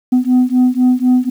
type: beating tone pair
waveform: sine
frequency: 249.6 / 253.6 Hz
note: B3 / B3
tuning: +19 / +46 cents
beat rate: 4 Hz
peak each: -10 dBFS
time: 0.12-1.3 s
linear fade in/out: 10 ms
effects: tanh soft clip ceiling -6 dBFS + 7-bit